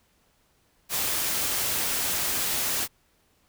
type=noise; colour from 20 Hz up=white; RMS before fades=-27 dBFS; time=0.89-2.88 s; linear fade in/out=50 ms; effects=pink hiss -66 dBFS RMS until 3.48 s